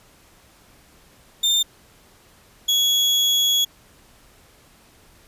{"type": "tone pair in turn", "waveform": "35% pulse", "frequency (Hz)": [3609, 3349], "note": ["A7", "G#7"], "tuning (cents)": [43, 14], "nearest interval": "minor second", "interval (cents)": 129, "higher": "first", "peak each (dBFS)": -14, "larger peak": "neither", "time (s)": [[1.43, 1.63], [2.68, 3.65]], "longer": "second", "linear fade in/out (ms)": 10, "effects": ["pink hiss -53 dBFS RMS until 5.27 s", "resampled to 32000 Hz"]}